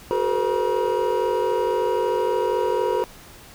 triangle tone cluster, 370.5 / 423.7 / 468 / 512 / 956 Hz, F#4 / G#4 / A#4 / C5 / A#5, +2 / +35 / +7 / -38 / +43 cents, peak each -24 dBFS, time 0.11-3.04 s, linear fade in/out 0 ms, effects pink hiss -45 dBFS RMS until 3.54 s

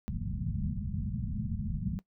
white low-pass noise, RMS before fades -34 dBFS, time 0.08-1.99 s, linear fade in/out 0 ms, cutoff 220 Hz, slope 96 dB/octave, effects noise-tail reverb RT60 0.1 s tail -19 dB re dry

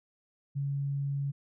sine tone, 140.1 Hz, C#3, 19 cents sharp, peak -29 dBFS, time 0.55-1.32 s, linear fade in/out 20 ms, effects none

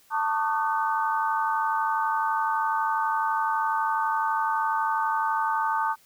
sine tone cluster, 891 / 1128 / 1220 / 1516 Hz, A5 / C#6 / D#6 / F#6, +22 / +30 / -34 / +42 cents, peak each -25 / -31 / -29 / -32 dBFS, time 0.1-5.96 s, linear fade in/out 50 ms, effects white hiss -59 dBFS RMS until 6.05 s

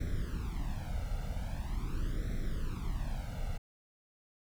brown noise with flanger, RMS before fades -35 dBFS, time 0-3.58 s, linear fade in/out 10 ms, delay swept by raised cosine 0.52 to 1.43 ms, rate 0.43 Hz, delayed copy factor +1, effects none

